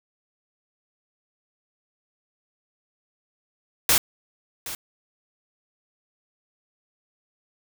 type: noise with echo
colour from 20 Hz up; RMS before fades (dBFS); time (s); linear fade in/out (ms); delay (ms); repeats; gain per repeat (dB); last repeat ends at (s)
white; -18; 3.89-3.98; 2; 770; 1; -15; 4.75
effects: none